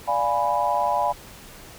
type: chord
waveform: sine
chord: D diminished seventh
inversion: none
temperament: equal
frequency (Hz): 587.3 / 698.5 / 830.6 / 987.8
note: D5 / F5 / Ab5 / Cb6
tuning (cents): 0 / 0 / 0 / 0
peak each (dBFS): -27 / -26 / -24 / -24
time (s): 0.07-1.13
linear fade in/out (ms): 20
effects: pink hiss -44 dBFS RMS until 1.78 s